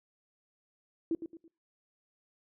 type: tone with echo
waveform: sine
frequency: 329.6 Hz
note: E4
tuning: in tune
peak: -27 dBFS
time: 1.11-1.15 s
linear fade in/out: 2 ms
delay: 110 ms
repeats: 3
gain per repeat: -9 dB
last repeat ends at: 1.48 s
effects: noise-tail reverb RT60 0.4 s tail -26 dB re dry